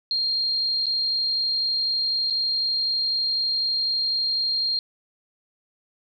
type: tone with dropouts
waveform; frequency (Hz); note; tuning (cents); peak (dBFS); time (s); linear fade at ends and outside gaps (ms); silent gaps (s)
sine; 4212; C8; +11; -21; 0.11-4.79; 1; 0.858-0.866 / 2.3-2.306
effects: none